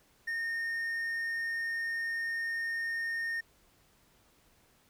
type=tone; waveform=triangle; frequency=1835 Hz; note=A#6; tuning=28 cents flat; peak=-30 dBFS; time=0.27-3.41 s; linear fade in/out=10 ms; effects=pink hiss -66 dBFS RMS until 4.89 s